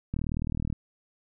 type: click train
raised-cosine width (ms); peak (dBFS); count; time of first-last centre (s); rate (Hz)
5; -18; 24; 0.14-0.727; 39.2
effects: none